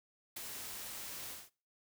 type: noise with ADSR envelope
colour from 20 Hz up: white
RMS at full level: -42 dBFS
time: 0.36-1.5 s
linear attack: 9 ms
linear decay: 15 ms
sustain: -3 dB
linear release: 200 ms
effects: noise-tail reverb RT60 0.4 s tail -23 dB re dry